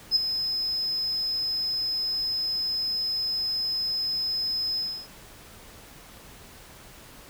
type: tone with ADSR envelope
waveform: triangle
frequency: 5100 Hz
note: D#8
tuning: 42 cents sharp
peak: -13 dBFS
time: 0.11-5.08 s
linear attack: 49 ms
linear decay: 11 ms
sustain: -11 dB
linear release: 300 ms
effects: tanh soft clip ceiling -13 dBFS + pink hiss -48 dBFS RMS until 7.29 s